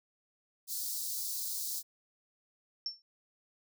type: high-pass noise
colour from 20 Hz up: white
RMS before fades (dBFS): -37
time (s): 0.67-1.83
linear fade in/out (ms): 50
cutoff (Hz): 4100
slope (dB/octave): 48
type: tone with exponential decay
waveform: sine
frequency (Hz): 5420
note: E8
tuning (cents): +47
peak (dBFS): -30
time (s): 2.86-3.02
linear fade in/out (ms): 1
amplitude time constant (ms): 34
effects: none

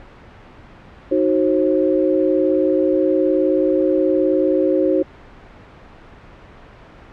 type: chord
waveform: sine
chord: C diminished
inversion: first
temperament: equal with one note detuned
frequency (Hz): 311.1 / 370 / 536.1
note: Eb4 / Gb4 / C5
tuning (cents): 0 / 0 / +42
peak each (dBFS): -18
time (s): 1.11-5.03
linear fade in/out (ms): 10
effects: pink hiss -42 dBFS RMS until 7.12 s + low-pass 2000 Hz 12 dB/octave

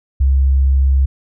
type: tone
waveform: sine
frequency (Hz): 67.3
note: C2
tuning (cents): +49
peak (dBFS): -9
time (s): 0.2-1.06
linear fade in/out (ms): 10
effects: none

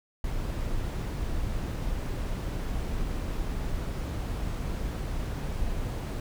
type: noise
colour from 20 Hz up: brown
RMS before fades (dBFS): -31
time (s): 0.24-6.2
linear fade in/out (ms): 2
effects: none

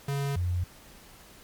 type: tone pair in turn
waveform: square / sine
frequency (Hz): 140.1 / 88.77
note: C#3 / F2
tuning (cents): +19 / +29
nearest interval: minor sixth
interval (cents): 790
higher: first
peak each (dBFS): -28 / -25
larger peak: second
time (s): 0.08-0.36 / 0.36-0.64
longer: neither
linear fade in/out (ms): 5
effects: pink hiss -52 dBFS RMS until 1.43 s + MP3 96 kbps

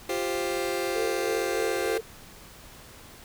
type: chord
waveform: sawtooth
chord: F suspended second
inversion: none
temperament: just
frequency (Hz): 349.2 / 392.9 / 523.8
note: F4 / G4 / C5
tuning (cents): 0 / +4 / +2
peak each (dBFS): -27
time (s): 0.09-1.98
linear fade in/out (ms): 5
type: tone with tremolo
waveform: sine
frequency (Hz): 447.6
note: A4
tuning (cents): +30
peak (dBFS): -27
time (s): 0.95-2.01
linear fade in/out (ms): 10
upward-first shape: sine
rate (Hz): 3.3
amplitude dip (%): 60
effects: pink hiss -48 dBFS RMS until 3.24 s

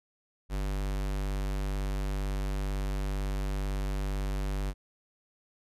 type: tone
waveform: square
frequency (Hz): 48.95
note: G1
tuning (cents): -2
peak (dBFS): -30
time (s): 0.49-4.74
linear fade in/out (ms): 50
effects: resampled to 32000 Hz

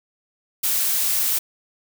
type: noise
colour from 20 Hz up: blue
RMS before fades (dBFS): -21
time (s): 0.63-1.39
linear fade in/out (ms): 10
effects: none

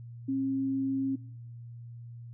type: tone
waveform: sine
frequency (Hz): 269.3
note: C#4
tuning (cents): -50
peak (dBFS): -27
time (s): 0.28-1.16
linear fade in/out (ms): 10
effects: noise-tail reverb RT60 0.8 s tail -24 dB re dry + added 118 Hz sine -42 dBFS peak until 2.33 s

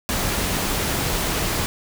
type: noise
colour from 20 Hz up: pink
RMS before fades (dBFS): -23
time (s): 0.09-1.66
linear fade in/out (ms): 0
effects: none

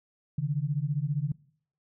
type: beating tone pair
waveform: sine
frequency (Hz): 138.59 / 153.59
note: C#3 / D#3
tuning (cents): 0 / -22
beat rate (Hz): 15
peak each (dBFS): -29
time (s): 0.38-1.32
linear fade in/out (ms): 5
effects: noise-tail reverb RT60 0.6 s tail -23 dB re dry

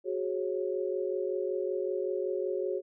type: chord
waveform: sine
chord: F# suspended second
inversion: none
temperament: equal with one note detuned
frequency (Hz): 370 / 415.3 / 546.1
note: F#4 / G#4 / C#5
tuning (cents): 0 / 0 / -26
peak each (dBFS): -32 / -34 / -35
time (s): 0.04-2.82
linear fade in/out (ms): 50
effects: none

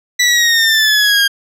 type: exponential sweep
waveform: 20% pulse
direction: down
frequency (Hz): 1975.5 to 1604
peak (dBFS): -4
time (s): 0.19-1.28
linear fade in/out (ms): 10
effects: low-pass 12000 Hz 12 dB/octave

